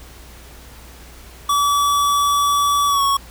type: tone with pitch glide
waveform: square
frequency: 1147 to 1109.9 Hz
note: D6 to C#6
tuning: -41 to +2 cents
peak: -15 dBFS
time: 1.49-3.17 s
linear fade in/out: 5 ms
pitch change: -57 cents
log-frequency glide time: 2.87-3.02 s
effects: added 60 Hz sine -41 dBFS peak until 3.3 s + pink hiss -43 dBFS RMS until 3.3 s